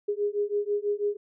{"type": "beating tone pair", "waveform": "sine", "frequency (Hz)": [408.6, 414.7], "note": ["G#4", "G#4"], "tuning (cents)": [-28, -3], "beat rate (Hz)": 6.1, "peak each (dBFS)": -28, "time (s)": [0.08, 1.17], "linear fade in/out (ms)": 10, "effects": []}